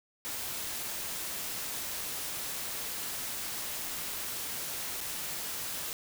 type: noise with dropouts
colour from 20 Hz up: white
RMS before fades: -37 dBFS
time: 0.25-5.93 s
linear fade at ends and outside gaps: 0 ms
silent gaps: 5.006-5.011 s
effects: none